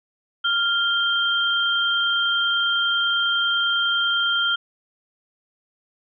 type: tone pair together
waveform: sine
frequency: 1396.9 / 3165 Hz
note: F6 / G7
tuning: 0 / +16 cents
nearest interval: octave + major second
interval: 1416 cents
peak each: -21 dBFS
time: 0.44-4.56 s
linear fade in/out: 10 ms
effects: none